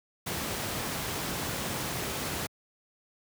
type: noise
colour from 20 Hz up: pink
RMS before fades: -33 dBFS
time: 0.26-2.47 s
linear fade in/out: 10 ms
effects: high-pass 80 Hz 12 dB/octave